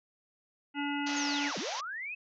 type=harmonic tone; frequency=286.9 Hz; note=D4; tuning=40 cents flat; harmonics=1 / 3 / 5 / 7 / 9 / 10; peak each=-33 / -38 / -40 / -41 / -43 / -43 dBFS; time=0.74-1.52 s; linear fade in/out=50 ms
type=band-pass noise; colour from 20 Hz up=white; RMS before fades=-39 dBFS; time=1.06-1.81 s; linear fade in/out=10 ms; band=490 to 6400 Hz; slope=96 dB/octave
type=linear two-way sweep; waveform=sine; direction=down then up; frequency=6840 to 159.2 to 2621 Hz; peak=-36 dBFS; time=1.16-2.15 s; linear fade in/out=10 ms; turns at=1.58 s
effects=none